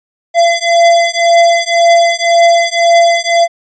square beating tone pair, 680 / 681.9 Hz, F5 / F5, -46 / -42 cents, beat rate 1.9 Hz, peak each -10 dBFS, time 0.34-3.48 s, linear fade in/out 50 ms, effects resampled to 16000 Hz

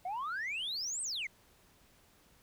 sine exponential two-way sweep, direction up then down, 698.5 to 8550 to 1988 Hz, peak -33 dBFS, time 0.05-1.27 s, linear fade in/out 5 ms, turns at 1.02 s, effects tanh soft clip ceiling -33 dBFS + pink hiss -65 dBFS RMS until 2.42 s

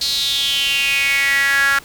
sawtooth tone with high-pass filter sweep, 277.3 Hz, C#4, 1 cent sharp, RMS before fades -17 dBFS, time 0.01-1.79 s, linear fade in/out 5 ms, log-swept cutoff 4300 to 1500 Hz, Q 6.9, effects pink hiss -41 dBFS RMS until 1.84 s

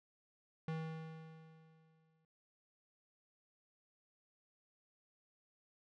square tone with exponential decay, 160.1 Hz, D#3, 50 cents sharp, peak -38 dBFS, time 0.68-2.25 s, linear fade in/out 2 ms, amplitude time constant 340 ms, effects low-pass 3000 Hz 12 dB/octave

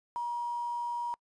sine tone with quantisation, 954 Hz, A#5, 40 cents sharp, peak -31 dBFS, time 0.16-1.14 s, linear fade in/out 0 ms, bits 9, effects noise-tail reverb RT60 0.1 s tail -26 dB re dry + resampled to 22050 Hz

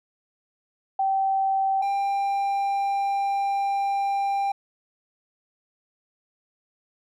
sine / triangle tone pair in turn, 775 / 794 Hz, G5 / G5, -20 / +22 cents, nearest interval unison, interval 42 cents, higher second, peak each -20 dBFS, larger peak neither, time 0.99-1.82 / 1.82-4.52 s, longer second, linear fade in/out 5 ms, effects none

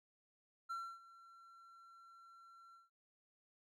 triangle tone with ADSR envelope, 1357 Hz, E6, 50 cents sharp, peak -38 dBFS, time 0.69-2.9 s, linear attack 19 ms, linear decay 280 ms, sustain -19 dB, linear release 160 ms, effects none

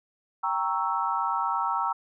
sine chord, G diminished seventh, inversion none, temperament equal, 784 / 932.3 / 1108.7 / 1318.5 Hz, G5 / Bb5 / Db6 / Fb6, 0 / 0 / 0 / 0 cents, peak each -32 / -28 / -32 / -29 dBFS, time 0.43-1.93 s, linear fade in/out 10 ms, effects none

